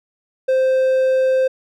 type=tone; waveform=triangle; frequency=522 Hz; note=C5; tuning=4 cents flat; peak=-11 dBFS; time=0.48-1.48 s; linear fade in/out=10 ms; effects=none